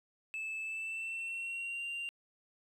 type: tone with pitch glide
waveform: sine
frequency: 2621 to 2777 Hz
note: E7 to F7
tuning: -11 to -10 cents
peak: -34 dBFS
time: 0.34-2.09 s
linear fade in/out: 0 ms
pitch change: +101 cents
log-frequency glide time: 0.61-1.85 s
effects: tanh soft clip ceiling -36 dBFS + 12-bit